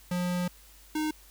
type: tone pair in turn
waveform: square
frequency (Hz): 178.3 / 308.2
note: F3 / D#4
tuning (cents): +36 / -16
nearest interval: major sixth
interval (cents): 948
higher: second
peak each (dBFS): -28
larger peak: neither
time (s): 0.11-0.48 / 0.95-1.11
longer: first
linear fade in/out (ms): 5
effects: added 50 Hz sine -55 dBFS peak until 1.3 s + white hiss -56 dBFS RMS until 1.3 s